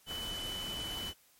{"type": "tone in noise", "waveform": "sine", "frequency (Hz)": 3000, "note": "F#7", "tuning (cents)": 23, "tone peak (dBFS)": -38, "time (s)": [0.06, 1.14], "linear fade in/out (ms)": 50, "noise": "pink", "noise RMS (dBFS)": -43, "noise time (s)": [0.06, 1.14], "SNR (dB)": 2, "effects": ["white hiss -65 dBFS RMS until 1.39 s", "MP3 64 kbps"]}